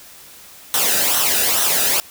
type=noise with flanger; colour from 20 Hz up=white; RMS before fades=-17 dBFS; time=0.74-2 s; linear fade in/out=0 ms; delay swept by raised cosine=0.42 to 0.94 ms; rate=2.3 Hz; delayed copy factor=-0.65; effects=white hiss -42 dBFS RMS until 2.1 s